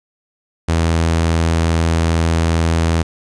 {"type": "tone", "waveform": "sawtooth", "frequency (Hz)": 82.41, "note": "E2", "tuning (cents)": 0, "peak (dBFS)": -9, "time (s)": [0.68, 3.03], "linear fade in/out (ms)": 10, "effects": ["resampled to 22050 Hz", "8-bit"]}